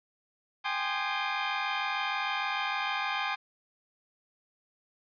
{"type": "chord", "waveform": "20% pulse", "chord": "Ab major seventh", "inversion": "third", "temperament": "equal with one note detuned", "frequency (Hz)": [784, 830.6, 1046.5, 1216.1], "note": ["G5", "Ab5", "C6", "Eb6"], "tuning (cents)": [0, 0, 0, -40], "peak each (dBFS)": -30, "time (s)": [0.64, 3.36], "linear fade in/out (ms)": 20, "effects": ["resampled to 11025 Hz", "10-bit"]}